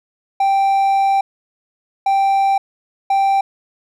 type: tone bursts at uneven times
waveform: triangle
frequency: 784 Hz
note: G5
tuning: in tune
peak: -10 dBFS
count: 3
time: 0.4-1.21 / 2.06-2.58 / 3.1-3.41 s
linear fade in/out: 5 ms
effects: none